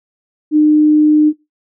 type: tone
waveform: sine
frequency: 303.4 Hz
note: D#4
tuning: 44 cents flat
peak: -6 dBFS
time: 0.51-1.33 s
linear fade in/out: 50 ms
effects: noise-tail reverb RT60 0.2 s tail -20 dB re dry